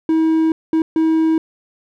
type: tone bursts at uneven times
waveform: triangle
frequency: 320.7 Hz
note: E4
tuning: 48 cents flat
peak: -10 dBFS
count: 3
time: 0.09-0.52 / 0.73-0.82 / 0.96-1.38 s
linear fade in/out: 2 ms
effects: none